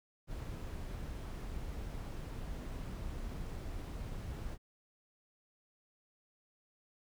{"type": "noise", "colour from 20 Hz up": "brown", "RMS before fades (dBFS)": -42, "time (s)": [0.27, 4.58], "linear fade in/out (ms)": 50, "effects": []}